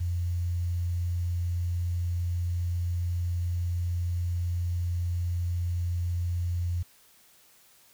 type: tone with quantisation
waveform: sine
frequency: 87.31 Hz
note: F2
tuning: in tune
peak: -26 dBFS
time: 0-6.83 s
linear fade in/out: 10 ms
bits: 9
effects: white hiss -59 dBFS RMS until 7.93 s